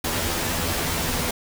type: noise with comb filter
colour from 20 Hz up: pink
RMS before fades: -25 dBFS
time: 0.04-1.31 s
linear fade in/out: 5 ms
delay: 12 ms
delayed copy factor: +0.85
effects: none